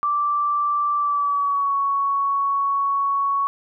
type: tone with pitch glide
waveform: sine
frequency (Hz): 1170 to 1113.9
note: D6 to C#6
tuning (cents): -7 to +8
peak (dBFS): -18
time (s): 0.03-3.47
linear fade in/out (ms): 0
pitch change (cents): -85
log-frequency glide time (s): 0.97-1.75
effects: none